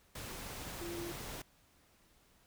sine tone in noise, 342.3 Hz, F4, 35 cents flat, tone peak -41 dBFS, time 0.81-1.12 s, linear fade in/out 5 ms, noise pink, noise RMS -45 dBFS, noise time 0.15-1.42 s, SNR +1 dB, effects pink hiss -68 dBFS RMS until 2.46 s

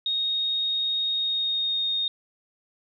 sine tone with pitch glide, 3729 to 3699 Hz, A#7 to A#7, 0 to -14 cents, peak -23 dBFS, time 0.06-2.08 s, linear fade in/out 2 ms, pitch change -14 cents, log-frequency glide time 1.12-1.86 s, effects none

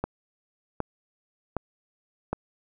click train, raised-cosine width 1 ms, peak -13 dBFS, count 4, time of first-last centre 0.04-2.33 s, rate 1.31 Hz, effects none

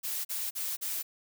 blue noise bursts, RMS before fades -34 dBFS, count 4, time 0.03-1.03 s, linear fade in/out 20 ms, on 220 ms, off 40 ms, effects none

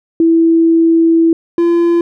sine / triangle tone pair in turn, 329.6 / 341.2 Hz, E4 / F4, 0 / -40 cents, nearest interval minor second, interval 60 cents, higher second, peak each -6 dBFS, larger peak neither, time 0.2-1.33 / 1.58-2.01 s, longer first, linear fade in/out 2 ms, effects none

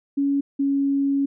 sine tone pair in turn, 280 / 277.7 Hz, C#4 / C#4, +18 / +3 cents, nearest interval unison, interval 15 cents, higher first, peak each -18 dBFS, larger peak neither, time 0.17-0.41 / 0.59-1.26 s, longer second, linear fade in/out 10 ms, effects none

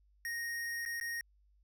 square tone with dropouts, 1864.7 Hz, A#6, in tune, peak -37 dBFS, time 0.25-1.21 s, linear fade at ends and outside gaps 1 ms, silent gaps 0.852-0.86 / 1-1.011 s, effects added 50 Hz sine -65 dBFS peak until 1.63 s

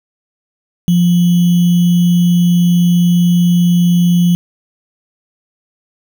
sine tone with sample-and-hold, 174.61 Hz, F3, in tune, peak -7 dBFS, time 0.88-4.35 s, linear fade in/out 0 ms, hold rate 3150 Hz, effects none

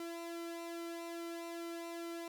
sawtooth tone with flanger, 337.5 Hz, E4, 41 cents sharp, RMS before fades -44 dBFS, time 0-2.28 s, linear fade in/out 2 ms, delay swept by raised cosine 1.8 to 2.36 ms, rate 2.4 Hz, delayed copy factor -0.65, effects none

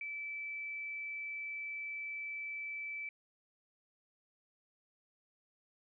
sine tone, 2315 Hz, D7, 25 cents flat, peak -39 dBFS, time 0.01-3.09 s, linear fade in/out 2 ms, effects none

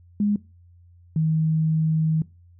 sine tone pair in turn, 206.2 / 158.35 Hz, G#3 / D#3, -12 / +31 cents, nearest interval perfect fourth, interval 457 cents, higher first, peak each -18 dBFS, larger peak neither, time 0.2-0.36 / 1.16-2.22 s, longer second, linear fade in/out 2 ms, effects noise-tail reverb RT60 0.3 s tail -21 dB re dry + added 87 Hz sine -49 dBFS peak until 2.59 s

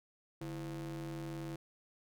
square ring-modulated tone, 92.5 Hz, F#2, in tune, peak -38 dBFS, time 0.41-1.56 s, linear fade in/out 5 ms, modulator 238 Hz, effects none

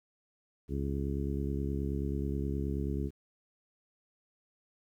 harmonic tone, 69.4 Hz, C#2, 3 cents sharp, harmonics 1 / 2 / 3 / 4 / 5 / 6, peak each -34 / -37 / -39 / -40 / -41 / -42 dBFS, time 0.68-3.11 s, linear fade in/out 50 ms, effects 11-bit

